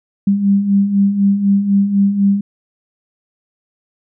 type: beating tone pair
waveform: sine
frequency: 196 / 200 Hz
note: G3 / G3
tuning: 0 / +35 cents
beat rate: 4 Hz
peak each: -18 / -11 dBFS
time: 0.27-2.41 s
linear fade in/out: 5 ms
effects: none